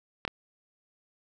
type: clicks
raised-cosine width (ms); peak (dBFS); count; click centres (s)
0.3; -14; 2; 0.251 / 0.278
effects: none